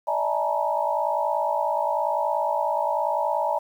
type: tone cluster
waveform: sine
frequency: 586 / 643 / 843 / 893 / 954 Hz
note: D5 / E5 / G#5 / A5 / A#5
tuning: -4 / -43 / +26 / +25 / +40 cents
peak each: -28 dBFS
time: 0.07-3.59 s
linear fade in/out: 10 ms
effects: 9-bit